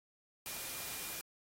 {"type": "tone in noise", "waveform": "sine", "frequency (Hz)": 2414, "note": "D7", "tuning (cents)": 47, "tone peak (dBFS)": -54, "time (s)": [0.46, 1.21], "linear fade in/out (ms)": 0, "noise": "white", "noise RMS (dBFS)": -43, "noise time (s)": [0.46, 1.21], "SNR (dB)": -14, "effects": ["AAC 48 kbps"]}